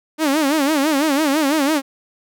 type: tone with vibrato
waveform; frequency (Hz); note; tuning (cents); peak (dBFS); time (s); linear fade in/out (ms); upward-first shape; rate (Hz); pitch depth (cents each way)
sawtooth; 293.7; D4; 0; -11; 0.18-1.82; 50; sine; 6; 150
effects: none